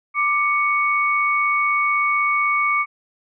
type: tone pair together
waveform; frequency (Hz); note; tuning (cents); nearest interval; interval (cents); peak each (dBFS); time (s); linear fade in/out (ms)
sine; 1179.2 / 2226; D6 / C#7; +7 / +7; major seventh; 1100; -19 / -19; 0.14-2.86; 50
effects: none